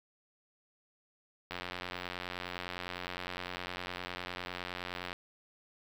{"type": "click train", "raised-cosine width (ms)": 0.3, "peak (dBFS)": -22, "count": 326, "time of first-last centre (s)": [1.51, 5.129], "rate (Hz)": 89.8, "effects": ["8-bit"]}